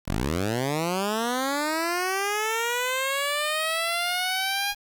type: linear sweep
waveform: 10% pulse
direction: up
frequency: 35.16 to 819 Hz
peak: -16 dBFS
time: 0.05-4.75 s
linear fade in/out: 50 ms
effects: 7-bit